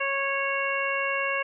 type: harmonic tone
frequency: 551 Hz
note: C#5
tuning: 11 cents flat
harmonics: 1 / 2 / 3 / 4 / 5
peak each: -31 / -31 / -31 / -31 / -31 dBFS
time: 0-1.43 s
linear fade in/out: 10 ms
effects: none

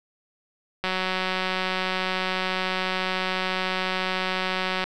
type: click train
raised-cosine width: 0.3 ms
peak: -10 dBFS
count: 745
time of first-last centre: 0.84-4.84 s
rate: 186 Hz
effects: none

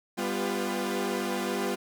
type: tone cluster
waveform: sawtooth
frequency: 198.7 / 247.2 / 350.2 / 399.1 / 500 Hz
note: G3 / B3 / F4 / G4 / B4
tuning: +24 / +2 / +5 / +31 / +21 cents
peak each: -30 / -31 / -29 / -32 / -34 dBFS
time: 0.17-1.76 s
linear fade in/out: 20 ms
effects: none

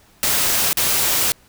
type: noise with dropouts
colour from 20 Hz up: white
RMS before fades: -18 dBFS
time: 0.23-1.32 s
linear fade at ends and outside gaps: 0 ms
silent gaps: 0.73-0.772 s
effects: pink hiss -53 dBFS RMS until 1.48 s

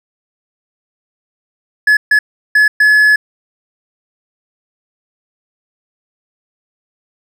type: tone bursts at uneven times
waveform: triangle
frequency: 1706 Hz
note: G#6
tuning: 46 cents sharp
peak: -4 dBFS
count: 4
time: 1.87-1.97 / 2.11-2.19 / 2.55-2.68 / 2.8-3.16 s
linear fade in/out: 5 ms
effects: none

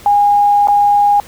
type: tone with dropouts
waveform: sine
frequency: 818 Hz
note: G#5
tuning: 26 cents flat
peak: -7 dBFS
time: 0.06-1.2 s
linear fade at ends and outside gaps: 1 ms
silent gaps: 0.673-0.684 s
effects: pink hiss -38 dBFS RMS until 1.27 s

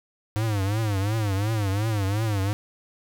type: tone with vibrato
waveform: square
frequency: 103.83 Hz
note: G#2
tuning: in tune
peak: -23 dBFS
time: 0.36-2.53 s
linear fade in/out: 0 ms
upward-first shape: triangle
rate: 2.8 Hz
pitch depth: 170 cents each way
effects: none

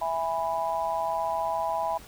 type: chord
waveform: sine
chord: E major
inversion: none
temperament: just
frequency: 659.3 / 824.1 / 988.9 Hz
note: E5 / G#5 / B5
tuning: 0 / -14 / +2 cents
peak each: -30 dBFS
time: 0.01-1.98 s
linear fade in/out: 10 ms
effects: pink hiss -49 dBFS RMS until 2.07 s

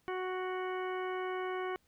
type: harmonic tone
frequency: 370 Hz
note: F#4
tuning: in tune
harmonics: 1 / 2 / 3 / 4 / 5 / 6 / 8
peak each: -36 / -42 / -42 / -46 / -49 / -48 / -54 dBFS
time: 0.08-1.76 s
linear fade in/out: 0 ms
effects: pink hiss -73 dBFS RMS until 1.87 s

